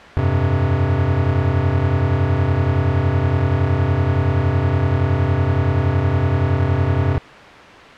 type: chord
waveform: square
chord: F suspended second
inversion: none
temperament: equal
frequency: 87.31 / 98 / 130.81 Hz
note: F2 / G2 / C3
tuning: 0 / 0 / 0 cents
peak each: -20 dBFS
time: 0.17-7.18 s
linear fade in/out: 0 ms
effects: white hiss -37 dBFS RMS until 7.97 s + low-pass 2000 Hz 12 dB/octave